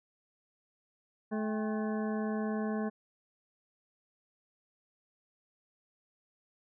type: harmonic tone with a mistuned harmonic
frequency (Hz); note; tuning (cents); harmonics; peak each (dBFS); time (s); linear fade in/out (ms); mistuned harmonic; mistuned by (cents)
215.7; A3; -34; 1 / 2 / 3 / 4 / 5 / 7 / 8; -32 / -38 / -42 / -44 / -46 / -49 / -50; 1.31-2.9; 20; 4; -140
effects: none